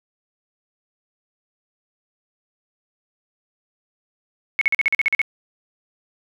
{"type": "tone bursts", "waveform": "sine", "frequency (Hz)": 2200, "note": "C#7", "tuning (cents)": -14, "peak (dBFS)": -14, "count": 10, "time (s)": [4.59, 5.216], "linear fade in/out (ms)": 0, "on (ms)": 23, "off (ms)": 44, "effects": []}